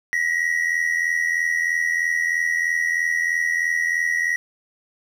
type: tone pair together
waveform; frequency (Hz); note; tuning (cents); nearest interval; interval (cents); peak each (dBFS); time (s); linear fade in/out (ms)
triangle; 1892.4 / 1975.5; A#6 / B6; +26 / 0; minor second; 74; -19 / -22; 0.13-4.36; 0
effects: none